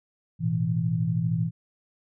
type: chord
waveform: sine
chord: A suspended second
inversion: none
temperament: equal with one note detuned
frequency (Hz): 110 / 122.69 / 164.81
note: A2 / B2 / E3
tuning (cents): 0 / -11 / 0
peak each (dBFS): -29 / -28 / -25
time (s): 0.39-1.51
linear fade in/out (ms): 50
effects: none